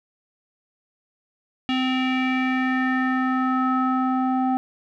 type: tone with low-pass filter sweep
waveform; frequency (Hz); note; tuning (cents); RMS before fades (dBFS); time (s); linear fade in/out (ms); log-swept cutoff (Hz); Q
square; 258.4; C4; -21; -22; 1.69-4.57; 0; 3000 to 930; 4.1
effects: none